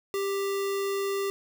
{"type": "tone with sample-and-hold", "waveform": "sine", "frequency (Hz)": 395.4, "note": "G4", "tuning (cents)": 15, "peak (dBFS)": -26, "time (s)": [0.14, 1.3], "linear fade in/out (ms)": 0, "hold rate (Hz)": 1575, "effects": []}